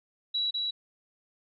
sine tone with echo, 3909 Hz, B7, 19 cents flat, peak -26 dBFS, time 0.34-0.51 s, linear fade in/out 10 ms, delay 200 ms, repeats 1, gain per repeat -2 dB, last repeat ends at 0.71 s, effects none

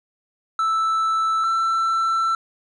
triangle tone pair in turn, 1318.5 / 1336.9 Hz, E6 / E6, 0 / +24 cents, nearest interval unison, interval 24 cents, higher second, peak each -16 dBFS, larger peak neither, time 0.59-1.44 / 1.44-2.35 s, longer second, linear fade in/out 2 ms, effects resampled to 22050 Hz

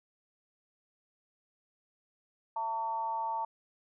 sine tone with amplitude modulation, 900 Hz, A5, 39 cents sharp, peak -28 dBFS, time 2.56-3.45 s, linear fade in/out 5 ms, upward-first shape sine, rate 234 Hz, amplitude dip 65%, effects none

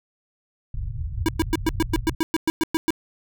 white low-pass noise, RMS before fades -29 dBFS, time 0.74-2.15 s, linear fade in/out 5 ms, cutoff 120 Hz, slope 48 dB/octave
square tone bursts, 322.8 Hz, E4, 36 cents flat, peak -18 dBFS, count 13, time 1.26-2.905 s, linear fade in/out 0 ms, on 25 ms, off 110 ms
effects none

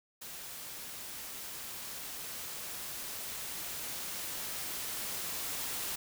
white noise with level ramp, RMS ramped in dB -45 to -37 dBFS, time 0.21-5.96 s, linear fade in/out 10 ms, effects none

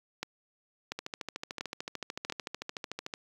two click trains, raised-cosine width 0.2 ms, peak -19 / -16 dBFS, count 30 / 4, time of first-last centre 0.99-3.138 / 0.23-2.299 s, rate 13.5 / 1.45 Hz, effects high-pass 100 Hz 12 dB/octave + 8-bit

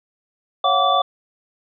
sine tone cluster, 552 / 694 / 743 / 1157 / 3504 Hz, C#5 / F5 / F#5 / D6 / A7, -7 / -11 / +7 / -26 / -8 cents, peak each -24 / -22 / -19 / -18 / -23 dBFS, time 0.64-1.02 s, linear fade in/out 5 ms, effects none

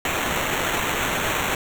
white noise with sample-and-hold, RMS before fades -24 dBFS, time 0.05-1.55 s, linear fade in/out 2 ms, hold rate 4900 Hz, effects none

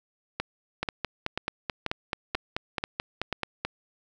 two click trains, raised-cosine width 0.3 ms, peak -12 / -12 dBFS, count 7 / 14, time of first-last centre 0.4-3.327 / 0.83-3.65 s, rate 2.05 / 4.61 Hz, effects none

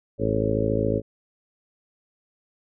harmonic tone with a mistuned harmonic, 53.9 Hz, A1, 35 cents flat, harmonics 1 / 2 / 3 / 4 / 5 / 6 / 7 / 8 / 9 / 10, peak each -33 / -27 / -33 / -30 / -30 / -31 / -33 / -27 / -32 / -28 dBFS, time 0.18-1.02 s, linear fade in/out 50 ms, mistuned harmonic 10, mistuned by +38 cents, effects none

